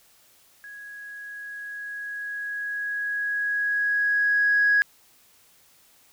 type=tone with level ramp; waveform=sine; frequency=1661.2 Hz; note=G#6; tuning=in tune; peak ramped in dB=-39 to -15 dBFS; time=0.64-4.82 s; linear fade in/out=0 ms; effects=tanh soft clip ceiling -12 dBFS + white hiss -58 dBFS RMS until 6.12 s